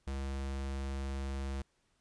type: tone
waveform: square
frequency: 67.9 Hz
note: C#2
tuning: 35 cents flat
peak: -36 dBFS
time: 0.07-1.62 s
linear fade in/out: 5 ms
effects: pink hiss -75 dBFS RMS until 2 s + resampled to 22050 Hz